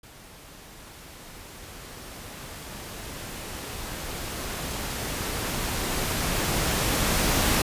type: noise with level ramp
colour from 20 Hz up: pink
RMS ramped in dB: -48 to -22 dBFS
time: 0.03-7.62 s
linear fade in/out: 5 ms
effects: resampled to 32000 Hz